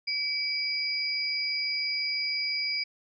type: tone pair together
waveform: sine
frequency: 2300 / 4874 Hz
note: D7 / D#8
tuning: -37 / -37 cents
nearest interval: octave + minor second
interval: 1300 cents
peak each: -31 / -29 dBFS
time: 0.07-2.84 s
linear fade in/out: 10 ms
effects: none